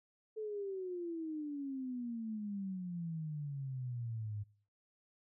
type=exponential sweep; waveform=sine; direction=down; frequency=440 to 101.8 Hz; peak=-38 dBFS; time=0.36-4.44 s; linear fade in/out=20 ms; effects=noise-tail reverb RT60 0.5 s tail -22 dB re dry